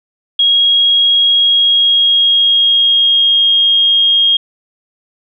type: tone with pitch glide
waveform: sine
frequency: 3288 to 3248 Hz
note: G#7 to G#7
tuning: -18 to -39 cents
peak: -7 dBFS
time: 0.39-4.37 s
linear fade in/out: 5 ms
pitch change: -21 cents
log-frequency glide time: 1.33-3.46 s
effects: none